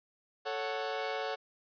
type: chord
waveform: sawtooth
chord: F# minor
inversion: first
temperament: equal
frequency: 440 / 554.4 / 740 Hz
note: A4 / C#5 / F#5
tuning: 0 / 0 / 0 cents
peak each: -34 dBFS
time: 0.45-1.36 s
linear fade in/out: 20 ms
effects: resampled to 11025 Hz

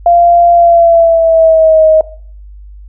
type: tone with pitch glide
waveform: sine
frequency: 691 to 630 Hz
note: F5 to D#5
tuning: -19 to +21 cents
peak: -3 dBFS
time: 0.06-2.01 s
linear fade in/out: 2 ms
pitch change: -160 cents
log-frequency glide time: 0.53-1.86 s
effects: noise-tail reverb RT60 0.5 s tail -19 dB re dry + added 50 Hz sine -29 dBFS peak until 2.88 s

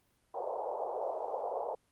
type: band-pass noise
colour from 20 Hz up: pink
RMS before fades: -37 dBFS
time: 0.34-1.75 s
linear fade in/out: 5 ms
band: 450 to 900 Hz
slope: 48 dB/octave
effects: pink hiss -73 dBFS RMS until 1.91 s + Opus 32 kbps

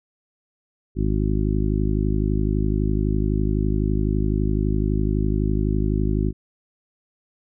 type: harmonic tone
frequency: 51.91 Hz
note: G#1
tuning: in tune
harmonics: 1 / 2 / 3 / 4 / 5 / 6 / 7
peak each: -22 / -25 / -27 / -28 / -29 / -30 / -30 dBFS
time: 0.95-6.33 s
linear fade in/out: 50 ms
effects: none

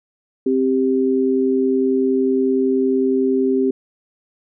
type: tone pair together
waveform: sine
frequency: 262.6 / 393.4 Hz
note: C4 / G4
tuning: +6 / +6 cents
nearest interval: perfect fifth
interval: 700 cents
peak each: -17 dBFS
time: 0.46-3.71 s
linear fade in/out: 5 ms
effects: none

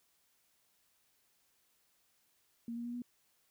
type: tone with pitch steps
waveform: sine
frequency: 233.1 / 236.5 / 239.9 / 243.4 Hz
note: A#3 / A#3 / A#3 / B3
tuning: 0 / +25 / +50 / -25 cents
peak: -38 dBFS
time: 2.68-3.02 s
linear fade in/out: 2 ms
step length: 85 ms
effects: white hiss -74 dBFS RMS until 3.5 s

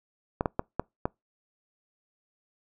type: clicks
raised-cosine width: 1 ms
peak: -12 dBFS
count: 5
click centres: 0.409 / 0.458 / 0.594 / 0.796 / 1.055 s
effects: noise-tail reverb RT60 0.2 s tail -26 dB re dry

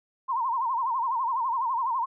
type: tone with vibrato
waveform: sine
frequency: 987.8 Hz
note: B5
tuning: in tune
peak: -24 dBFS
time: 0.28-2.06 s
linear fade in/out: 20 ms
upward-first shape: sine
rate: 12 Hz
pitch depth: 150 cents each way
effects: none

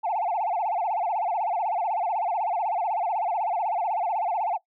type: tone with vibrato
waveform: sine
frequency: 784 Hz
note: G5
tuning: in tune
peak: -22 dBFS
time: 0.03-4.58 s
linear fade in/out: 20 ms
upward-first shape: sine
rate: 16 Hz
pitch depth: 240 cents each way
effects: noise-tail reverb RT60 0.1 s tail -19 dB re dry + tanh soft clip ceiling -20 dBFS

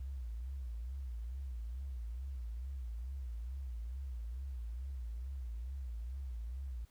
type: tone with vibrato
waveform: sine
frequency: 61.74 Hz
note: B1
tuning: in tune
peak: -39 dBFS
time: 0-6.85 s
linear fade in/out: 5 ms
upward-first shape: sine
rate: 2.3 Hz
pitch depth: 170 cents each way
effects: pink hiss -70 dBFS RMS until 6.9 s

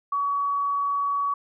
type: tone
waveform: sine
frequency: 1131 Hz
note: C#6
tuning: 34 cents sharp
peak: -22 dBFS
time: 0.12-1.34 s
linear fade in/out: 5 ms
effects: none

